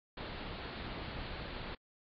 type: low-pass noise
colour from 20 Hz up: pink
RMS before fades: -43 dBFS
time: 0.17-1.75 s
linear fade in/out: 5 ms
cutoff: 4500 Hz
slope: 96 dB/octave
effects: AAC 48 kbps